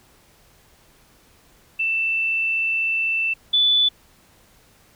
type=tone pair in turn; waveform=sine; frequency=2664 / 3477 Hz; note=E7 / A7; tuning=+18 / -21 cents; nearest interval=perfect fourth; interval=461 cents; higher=second; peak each=-19 / -14 dBFS; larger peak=second; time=1.79-3.34 / 3.53-3.89 s; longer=first; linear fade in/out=10 ms; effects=pink hiss -55 dBFS RMS until 4.95 s